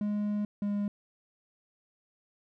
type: tone pair in turn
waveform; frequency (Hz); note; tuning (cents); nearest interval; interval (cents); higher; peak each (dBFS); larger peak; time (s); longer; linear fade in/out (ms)
triangle; 207.7 / 204.2; G#3 / G#3; 0 / -29; unison; 29; first; -26; neither; 0.01-0.45 / 0.62-0.88; first; 2
effects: none